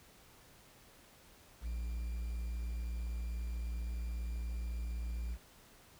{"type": "tone with quantisation", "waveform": "triangle", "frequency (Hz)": 58.1, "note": "A#1", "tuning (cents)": -5, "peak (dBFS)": -34, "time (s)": [1.61, 5.38], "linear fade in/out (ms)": 50, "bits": 10, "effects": ["pink hiss -61 dBFS RMS until 5.99 s"]}